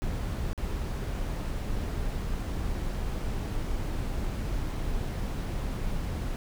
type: noise with dropouts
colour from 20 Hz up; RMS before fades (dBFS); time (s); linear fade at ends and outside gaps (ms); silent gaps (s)
brown; -31; 0.02-6.36; 0; 0.531-0.577
effects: none